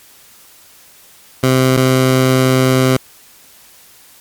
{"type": "tone pair in turn", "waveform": "15% pulse", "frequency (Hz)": [130, 130], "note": ["C3", "C3"], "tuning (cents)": [-11, -11], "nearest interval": "unison", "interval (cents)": 0, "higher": "neither", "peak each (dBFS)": -3, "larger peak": "neither", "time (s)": [[1.43, 1.77], [1.77, 2.97]], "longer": "second", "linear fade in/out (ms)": 5, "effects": ["white hiss -44 dBFS RMS until 4.2 s", "MP3 96 kbps"]}